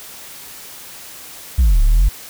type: exponential two-way sweep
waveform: sine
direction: down then up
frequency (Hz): 70.1 to 34.35 to 48.81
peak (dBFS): -6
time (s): 1.58-2.09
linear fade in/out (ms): 10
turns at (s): 1.82
effects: tanh soft clip ceiling -8 dBFS + white hiss -36 dBFS RMS until 2.29 s